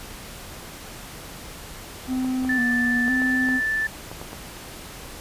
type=tone with vibrato; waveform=triangle; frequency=249.3 Hz; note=B3; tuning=16 cents sharp; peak=-20 dBFS; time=2.07-3.61 s; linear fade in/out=50 ms; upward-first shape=square; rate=0.98 Hz; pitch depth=56 cents each way
type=clicks; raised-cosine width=1 ms; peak=-22 dBFS; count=8; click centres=2.246 / 2.449 / 3.081 / 3.219 / 3.488 / 4.115 / 4.215 / 4.331 s
type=tone; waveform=sine; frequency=1760 Hz; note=A6; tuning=in tune; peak=-21 dBFS; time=2.49-3.87 s; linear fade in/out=5 ms
effects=pink hiss -39 dBFS RMS until 5.2 s + resampled to 32000 Hz